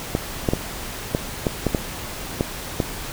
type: clicks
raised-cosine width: 2 ms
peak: -5 dBFS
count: 9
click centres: 0.151 / 0.488 / 0.535 / 1.149 / 1.468 / 1.667 / 1.748 / 2.409 / 2.802 s
effects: pink hiss -32 dBFS RMS until 3.12 s

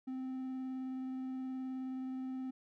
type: tone with vibrato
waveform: triangle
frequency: 260 Hz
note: C4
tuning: 11 cents flat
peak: -36 dBFS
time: 0.07-2.51 s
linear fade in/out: 10 ms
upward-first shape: triangle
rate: 19 Hz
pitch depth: 12 cents each way
effects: none

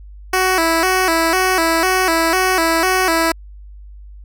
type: tone with vibrato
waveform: 10% pulse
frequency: 350.1 Hz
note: F4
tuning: 4 cents sharp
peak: -5 dBFS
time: 0.33-3.32 s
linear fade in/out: 5 ms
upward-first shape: square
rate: 2 Hz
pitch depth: 110 cents each way
effects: added 50 Hz sine -34 dBFS peak until 4.24 s

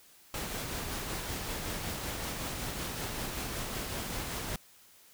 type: noise with tremolo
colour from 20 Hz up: pink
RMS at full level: -36 dBFS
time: 0.34-4.56 s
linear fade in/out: 2 ms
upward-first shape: sine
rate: 5.3 Hz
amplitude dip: 25%
effects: white hiss -59 dBFS RMS until 5.13 s

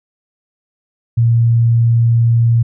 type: tone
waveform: sine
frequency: 116.54 Hz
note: A#2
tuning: in tune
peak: -8 dBFS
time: 1.17-2.63 s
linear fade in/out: 10 ms
effects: none

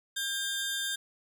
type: tone pair together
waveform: sawtooth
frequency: 1600 / 3602 Hz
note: G6 / A7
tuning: +35 / +40 cents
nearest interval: octave + major second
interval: 1405 cents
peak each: -31 / -30 dBFS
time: 0.16-0.96 s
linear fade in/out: 10 ms
effects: none

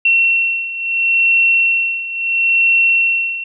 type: beating tone pair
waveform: sine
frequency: 2717 / 2717.74 Hz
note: F7 / F7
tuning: -48 / -48 cents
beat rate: 0.74 Hz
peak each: -17 / -13 dBFS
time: 0.05-3.44 s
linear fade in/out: 5 ms
effects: none

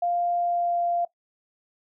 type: tone with pitch glide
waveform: sine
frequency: 698.5 to 693.7 Hz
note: F5 to F5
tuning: 0 to -12 cents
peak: -22 dBFS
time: 0.02-1.05 s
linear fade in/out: 5 ms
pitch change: -12 cents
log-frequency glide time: 0.37-0.82 s
effects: noise-tail reverb RT60 0.1 s tail -17 dB re dry

